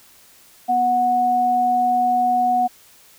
sine tone pair together, 244.9 / 734.8 Hz, B3 / F#5, -14 / -12 cents, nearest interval octave + perfect fifth, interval 1902 cents, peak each -27 / -15 dBFS, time 0.68-2.68 s, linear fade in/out 20 ms, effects white hiss -50 dBFS RMS until 3.18 s

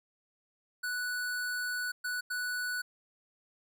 square tone bursts at uneven times, 1480 Hz, F#6, in tune, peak -33 dBFS, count 3, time 0.83-1.92 / 2.04-2.21 / 2.3-2.82 s, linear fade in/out 10 ms, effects none

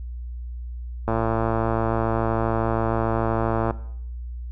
click train, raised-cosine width 1 ms, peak -9 dBFS, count 298, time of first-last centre 1.08-3.708 s, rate 113 Hz, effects noise-tail reverb RT60 0.7 s tail -17 dB re dry + added 60 Hz sine -30 dBFS peak until 4.51 s

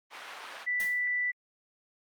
white band-pass noise, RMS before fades -43 dBFS, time 0.1-0.67 s, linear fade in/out 50 ms, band 710 to 2300 Hz, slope 12 dB/octave
sine tone, 1975.5 Hz, B6, in tune, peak -27 dBFS, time 0.66-1.32 s, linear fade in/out 20 ms
white noise with exponential decay, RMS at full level -37 dBFS, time 0.8-1.07 s, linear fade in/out 0 ms, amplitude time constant 58 ms
effects Opus 24 kbps

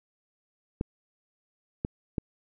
clicks, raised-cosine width 3 ms, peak -15 dBFS, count 3, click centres 0.811 / 1.849 / 2.182 s, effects none

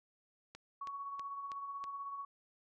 click train, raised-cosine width 0.2 ms, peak -32 dBFS, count 5, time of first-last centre 0.55-1.84 s, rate 3.1 Hz
sine tone with tremolo, 1117 Hz, C#6, 13 cents sharp, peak -39 dBFS, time 0.81-2.25 s, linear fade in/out 5 ms, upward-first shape sine, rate 16 Hz, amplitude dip 40%
effects none

